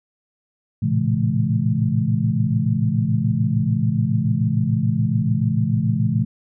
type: tone cluster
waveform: sine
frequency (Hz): 111 / 117.9 / 136.8 / 167.7 / 213.8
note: A2 / A#2 / C#3 / E3 / A3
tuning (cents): +16 / +20 / -23 / +30 / -49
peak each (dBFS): -23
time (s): 0.82-6.25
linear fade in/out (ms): 10
effects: none